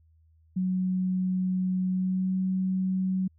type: tone with pitch glide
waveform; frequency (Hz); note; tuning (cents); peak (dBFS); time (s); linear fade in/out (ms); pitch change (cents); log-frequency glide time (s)
sine; 185 to 187.47; F#3 to F#3; 0 to +23; -24; 0.56-3.28; 10; +23; 1.89-2.35
effects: added 80 Hz sine -58 dBFS peak until 3.38 s